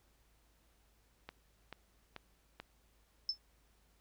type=click train; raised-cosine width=0.3 ms; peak=-29 dBFS; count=4; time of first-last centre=1.29-2.6 s; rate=2.29 Hz
type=tone with exponential decay; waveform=sine; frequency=5274 Hz; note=E8; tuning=in tune; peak=-28 dBFS; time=3.29-3.38 s; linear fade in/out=2 ms; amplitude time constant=18 ms
effects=added 53 Hz sine -70 dBFS peak until 4 s + pink hiss -73 dBFS RMS until 4 s